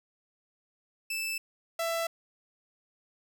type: tone pair in turn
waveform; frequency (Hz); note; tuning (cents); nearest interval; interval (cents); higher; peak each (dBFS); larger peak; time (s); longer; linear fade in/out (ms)
sawtooth; 2637 / 665.4; E7 / E5; 0 / +16; 2 octaves; 2384; first; -28 / -25; second; 1.1-1.38 / 1.79-2.07; neither; 5
effects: none